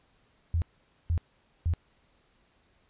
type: tone bursts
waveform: sine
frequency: 83.6 Hz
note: E2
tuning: 25 cents sharp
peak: -23 dBFS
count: 3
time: 0.54-1.737 s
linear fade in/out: 0 ms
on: 79 ms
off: 480 ms
effects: pink hiss -67 dBFS RMS until 2.89 s + resampled to 8000 Hz